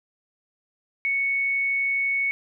sine tone, 2217 Hz, C#7, in tune, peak -21 dBFS, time 1.05-2.31 s, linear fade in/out 0 ms, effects none

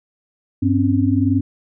sine tone cluster, 98.8 / 257.3 / 278.7 Hz, G2 / C4 / C#4, +14 / -29 / +9 cents, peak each -18 dBFS, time 0.62-1.41 s, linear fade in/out 10 ms, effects none

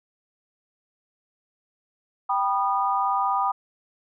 sine chord, G augmented, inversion none, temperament just, 784 / 980 / 1225 Hz, G5 / B5 / D#6, 0 / -14 / -27 cents, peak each -25 dBFS, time 2.29-3.52 s, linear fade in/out 10 ms, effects none

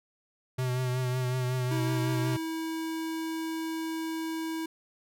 square tone with vibrato, 126.8 Hz, B2, 46 cents sharp, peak -28 dBFS, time 0.58-2.37 s, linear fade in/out 10 ms, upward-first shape triangle, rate 5.4 Hz, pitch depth 36 cents each way
square tone, 323.1 Hz, E4, 35 cents flat, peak -32 dBFS, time 1.71-4.66 s, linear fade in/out 5 ms
effects none

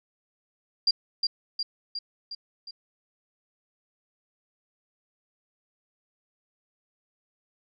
sine tone with echo, 4776 Hz, D8, 28 cents sharp, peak -18 dBFS, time 0.87-0.91 s, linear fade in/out 5 ms, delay 360 ms, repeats 5, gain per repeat -4 dB, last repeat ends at 2.71 s, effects none

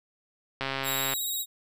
click train, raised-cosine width 0.3 ms, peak -14 dBFS, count 72, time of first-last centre 0.61-1.136 s, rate 135 Hz
5% pulse tone with vibrato, 3809 Hz, A#7, 37 cents sharp, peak -22 dBFS, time 0.83-1.46 s, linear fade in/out 50 ms, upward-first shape sine, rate 16 Hz, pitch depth 26 cents each way
effects none

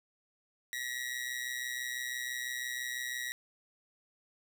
sawtooth tone with amplitude modulation, 1910 Hz, A#6, 42 cents sharp, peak -29 dBFS, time 0.73-3.32 s, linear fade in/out 0 ms, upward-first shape sine, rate 126 Hz, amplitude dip 70%, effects none

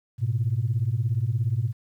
sine beating tone pair, 106.5 / 123.5 Hz, G#2 / B2, +44 / 0 cents, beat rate 17 Hz, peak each -24 dBFS, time 0.18-1.73 s, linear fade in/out 50 ms, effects tanh soft clip ceiling -15 dBFS + 10-bit

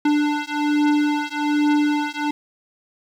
square beating tone pair, 295.3 / 296.5 Hz, D4 / D4, +10 / +17 cents, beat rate 1.2 Hz, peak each -21 dBFS, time 0.05-2.31 s, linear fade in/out 5 ms, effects low-pass 4000 Hz 12 dB/octave + 8-bit

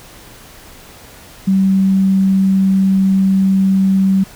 sine tone, 192.2 Hz, G3, 34 cents flat, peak -9 dBFS, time 1.47-4.24 s, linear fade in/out 10 ms, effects pink hiss -39 dBFS RMS until 4.35 s

